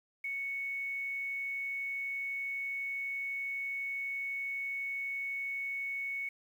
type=tone with quantisation; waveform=sine; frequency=2217 Hz; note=C#7; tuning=in tune; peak=-34 dBFS; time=0.24-6.29 s; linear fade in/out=5 ms; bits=10; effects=none